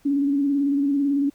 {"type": "tone with vibrato", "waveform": "sine", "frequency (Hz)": 281.4, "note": "C#4", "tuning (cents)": 26, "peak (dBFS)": -18, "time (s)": [0.05, 1.3], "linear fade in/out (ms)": 10, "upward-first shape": "square", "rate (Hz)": 18, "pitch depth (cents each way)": 34, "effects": ["pink hiss -59 dBFS RMS until 1.34 s"]}